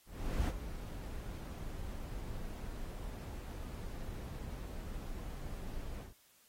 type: noise with ADSR envelope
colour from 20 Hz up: brown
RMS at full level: -32 dBFS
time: 0.05-6.14 s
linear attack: 430 ms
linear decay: 39 ms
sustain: -11 dB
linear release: 140 ms
effects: white hiss -67 dBFS RMS until 6.48 s + AAC 48 kbps